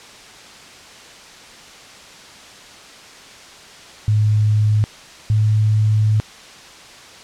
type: tone pair in turn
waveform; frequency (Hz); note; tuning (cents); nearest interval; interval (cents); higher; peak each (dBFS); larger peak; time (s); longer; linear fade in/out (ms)
sine; 106.4 / 107.45; G#2 / A2; +42 / -41; unison; 17; second; -12; neither; 4.08-4.84 / 5.3-6.2; second; 0
effects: white hiss -40 dBFS RMS until 7.23 s + low-pass 6000 Hz 12 dB/octave